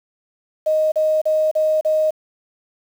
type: tone bursts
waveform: sine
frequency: 622.3 Hz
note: D#5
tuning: in tune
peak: -14 dBFS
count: 5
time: 0.66-2.108 s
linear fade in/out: 10 ms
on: 260 ms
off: 37 ms
effects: 7-bit